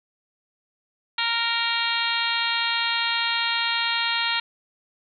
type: harmonic tone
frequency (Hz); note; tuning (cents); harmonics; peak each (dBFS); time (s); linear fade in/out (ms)
464.9; A#4; -5; 2 / 3 / 4 / 5 / 6 / 7 / 8 / 9; -30 / -30 / -30 / -30 / -30 / -30 / -30 / -30; 1.18-4.4; 5
effects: none